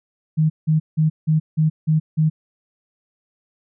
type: tone bursts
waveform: sine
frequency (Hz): 156.4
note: D#3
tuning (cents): +9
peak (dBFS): -13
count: 7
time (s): 0.37-2.3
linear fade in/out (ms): 20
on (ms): 130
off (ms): 170
effects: none